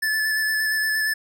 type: tone with vibrato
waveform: square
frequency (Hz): 1740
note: A6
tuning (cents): -20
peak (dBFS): -21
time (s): 0.02-1.14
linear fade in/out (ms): 10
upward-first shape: square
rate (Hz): 8.6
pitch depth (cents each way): 14
effects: none